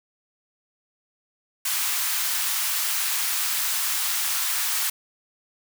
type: high-pass noise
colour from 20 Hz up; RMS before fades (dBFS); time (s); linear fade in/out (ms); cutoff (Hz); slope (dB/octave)
white; -25; 1.65-4.9; 5; 920; 24
effects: none